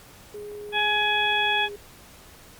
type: tone with pitch glide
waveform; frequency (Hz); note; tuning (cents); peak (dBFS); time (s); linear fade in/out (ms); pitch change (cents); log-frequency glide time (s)
sine; 415.3 to 409.1; G#4 to G#4; 0 to -26; -34; 0.34-1.76; 5; -26; 1.15-1.63
type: clicks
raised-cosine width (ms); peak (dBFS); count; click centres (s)
1; -34; 10; 0.423 / 0.517 / 0.552 / 0.612 / 0.691 / 0.774 / 0.847 / 0.964 / 1.017 / 1.237
type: harmonic tone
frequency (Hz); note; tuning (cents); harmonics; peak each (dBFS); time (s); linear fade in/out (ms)
840; G#5; +19; 1 / 2 / 3 / 4; -26 / -26 / -26 / -26; 0.72-1.69; 50
effects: pink hiss -49 dBFS RMS until 2.59 s + Opus 48 kbps